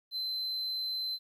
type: tone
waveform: triangle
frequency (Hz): 4072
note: C8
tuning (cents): -48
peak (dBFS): -31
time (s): 0.11-1.19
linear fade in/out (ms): 50
effects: 12-bit